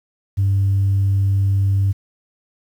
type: tone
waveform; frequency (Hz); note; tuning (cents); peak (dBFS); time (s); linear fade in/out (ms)
sine; 98.1; G2; +2; -12; 0.37-1.93; 20
effects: tanh soft clip ceiling -11 dBFS + 8-bit